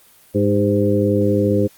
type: harmonic tone with a mistuned harmonic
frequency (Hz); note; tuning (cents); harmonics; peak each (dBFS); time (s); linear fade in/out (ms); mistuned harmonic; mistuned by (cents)
102.7; G#2; -19; 1 / 2 / 3 / 4 / 5; -20 / -20 / -20 / -20 / -20; 0.34-1.68; 20; 4; -37
effects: white hiss -50 dBFS RMS until 1.77 s + Opus 32 kbps